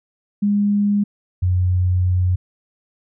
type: tone pair in turn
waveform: sine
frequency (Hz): 204.4 / 90.86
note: G#3 / F#2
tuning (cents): -27 / -31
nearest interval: octave + major second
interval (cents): 1404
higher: first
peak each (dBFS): -14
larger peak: neither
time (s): 0.42-1.04 / 1.42-2.36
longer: second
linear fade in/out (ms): 10
effects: none